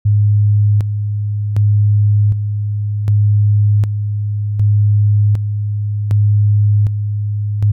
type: tone with tremolo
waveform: sine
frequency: 103.83 Hz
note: G#2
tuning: in tune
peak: -8 dBFS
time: 0.05-7.72 s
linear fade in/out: 10 ms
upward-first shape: square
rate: 0.66 Hz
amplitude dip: 55%
effects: none